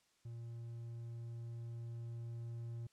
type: tone with level ramp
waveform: triangle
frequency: 116.9 Hz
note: A#2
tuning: 5 cents sharp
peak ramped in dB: -43 to -40 dBFS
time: 0.25-2.87 s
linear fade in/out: 5 ms
effects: white hiss -75 dBFS RMS until 2.92 s + low-pass 8000 Hz 12 dB/octave